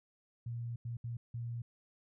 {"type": "tone bursts at uneven times", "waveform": "sine", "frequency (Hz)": 118, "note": "A#2", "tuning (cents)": 22, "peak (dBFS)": -37, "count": 4, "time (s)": [[0.46, 0.76], [0.85, 0.97], [1.04, 1.17], [1.34, 1.62]], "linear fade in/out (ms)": 5, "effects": []}